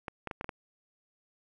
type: clicks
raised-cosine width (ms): 0.5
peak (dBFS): -21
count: 6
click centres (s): 0.082 / 0.273 / 0.312 / 0.411 / 0.444 / 0.492
effects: none